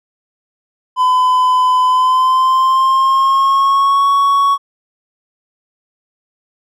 triangle tone with pitch glide, 1011 to 1115.3 Hz, B5 to C#6, +40 to +10 cents, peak -7 dBFS, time 0.96-4.58 s, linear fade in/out 50 ms, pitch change +170 cents, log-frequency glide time 1.85-4.09 s, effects none

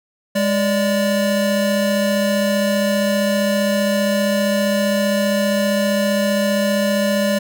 square tone pair together, 205.4 / 581 Hz, G#3 / D5, -19 / -19 cents, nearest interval octave + tritone, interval 1800 cents, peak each -19 dBFS, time 0.35-7.39 s, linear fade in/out 10 ms, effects none

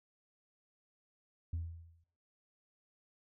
sine tone with exponential decay, 83.4 Hz, E2, 21 cents sharp, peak -31 dBFS, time 1.53-2.04 s, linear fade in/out 5 ms, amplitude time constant 110 ms, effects noise-tail reverb RT60 0.9 s tail -22 dB re dry + tanh soft clip ceiling -32 dBFS

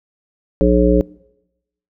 harmonic tone, 60.3 Hz, B1, 41 cents flat, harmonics 1 / 3 / 5 / 7 / 9, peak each -16 / -16 / -16 / -16 / -16 dBFS, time 0.61-1.01 s, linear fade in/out 0 ms, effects noise-tail reverb RT60 0.9 s tail -24 dB re dry

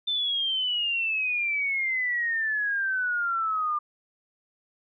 sine exponential sweep, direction down, 3566 to 1193 Hz, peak -24 dBFS, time 0.07-3.79 s, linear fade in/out 10 ms, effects none

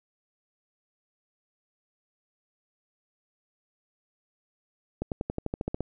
accelerating click train, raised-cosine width 2 ms, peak -16 dBFS, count 11, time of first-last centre 5.02-5.806 s, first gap 98 ms, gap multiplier 0.95, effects none

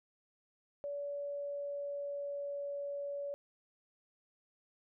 sine tone with pitch glide, 572 to 568 Hz, D5 to C#5, -46 to +42 cents, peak -37 dBFS, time 0.84-3.34 s, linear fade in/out 0 ms, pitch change -12 cents, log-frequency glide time 0.95-2.7 s, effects none

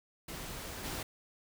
pink noise with level steps, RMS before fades -43 / -39 dBFS, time 0.28-1.03 s, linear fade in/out 5 ms, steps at 0.84 s, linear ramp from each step 10 ms, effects none

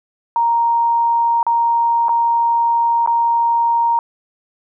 sine tone with dropouts, 933 Hz, A#5, 1 cent sharp, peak -12 dBFS, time 0.36-3.99 s, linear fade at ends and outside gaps 1 ms, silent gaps 1.429-1.466 / 2.084-2.092 / 3.062-3.074 s, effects none

